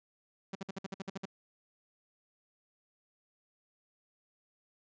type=tone bursts; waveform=sawtooth; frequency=192.9 Hz; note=G3; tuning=28 cents flat; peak=-33 dBFS; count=10; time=0.53-1.255 s; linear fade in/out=5 ms; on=23 ms; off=55 ms; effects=resampled to 16000 Hz